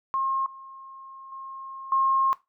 sine tone with level steps, 1072 Hz, C6, 42 cents sharp, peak -23 / -41 / -36 / -19 dBFS, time 0.14-2.33 s, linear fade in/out 0 ms, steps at 0.46 / 1.32 / 1.92 s, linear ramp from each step 2 ms, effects noise-tail reverb RT60 0.2 s tail -17 dB re dry

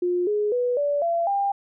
sine tone with pitch steps, 355.5 / 417.9 / 491.3 / 577.5 / 678.9 / 798.1 Hz, F4 / G#4 / B4 / D5 / F5 / G5, +31 / +11 / -9 / -29 / -49 / +31 cents, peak -20 dBFS, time 0.02-1.52 s, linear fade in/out 5 ms, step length 250 ms, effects none

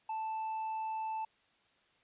triangle tone, 880 Hz, A5, in tune, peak -33 dBFS, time 0.09-1.25 s, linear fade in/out 5 ms, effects white hiss -70 dBFS RMS until 2.03 s + resampled to 8000 Hz

